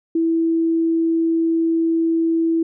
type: tone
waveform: sine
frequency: 328.8 Hz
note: E4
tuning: 4 cents flat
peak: -15 dBFS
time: 0.15-2.63 s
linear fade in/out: 5 ms
effects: none